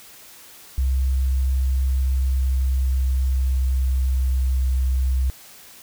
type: tone with pitch glide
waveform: sine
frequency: 65.6 to 64.62 Hz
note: C2 to C2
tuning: +5 to -21 cents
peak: -17 dBFS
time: 0.78-5.3 s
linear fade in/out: 0 ms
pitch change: -26 cents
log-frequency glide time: 2.01-4.62 s
effects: white hiss -45 dBFS RMS until 5.82 s